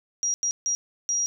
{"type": "tone bursts at uneven times", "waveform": "sine", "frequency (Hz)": 5720, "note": "F8", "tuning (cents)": 41, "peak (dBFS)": -22, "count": 4, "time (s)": [[0.23, 0.34], [0.43, 0.51], [0.66, 0.75], [1.09, 1.26]], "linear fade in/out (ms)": 0, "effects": []}